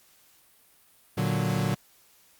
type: chord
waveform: 40% pulse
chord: Bb augmented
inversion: none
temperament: equal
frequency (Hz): 116.54 / 146.83 / 185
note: Bb2 / D3 / F#3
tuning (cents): 0 / 0 / 0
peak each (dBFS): -28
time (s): 1.17-1.75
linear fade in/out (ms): 10
effects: white hiss -60 dBFS RMS until 2.39 s + Opus 48 kbps